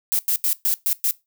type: noise bursts at uneven times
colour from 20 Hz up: violet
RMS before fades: -20 dBFS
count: 6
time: 0.12-0.19 / 0.28-0.36 / 0.44-0.53 / 0.65-0.74 / 0.86-0.93 / 1.04-1.11 s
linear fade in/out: 0 ms
effects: noise-tail reverb RT60 0.2 s tail -19 dB re dry